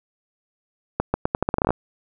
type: accelerating click train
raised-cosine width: 1 ms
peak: -5 dBFS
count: 13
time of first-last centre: 1-1.706 s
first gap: 140 ms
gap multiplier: 0.82
effects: none